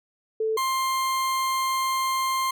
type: tone pair in turn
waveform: sine / 40% pulse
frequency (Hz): 440 / 1054.4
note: A4 / C6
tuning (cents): 0 / +13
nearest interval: octave + minor third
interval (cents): 1513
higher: second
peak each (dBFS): -22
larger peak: neither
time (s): 0.4-0.57 / 0.57-2.51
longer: second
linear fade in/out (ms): 5
effects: none